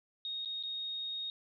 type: tone with dropouts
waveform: sine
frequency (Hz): 3729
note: A#7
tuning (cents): 0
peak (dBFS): -36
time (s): 0.25-1.3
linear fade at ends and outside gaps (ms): 1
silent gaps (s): 0.449-0.457 / 0.627-0.635
effects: none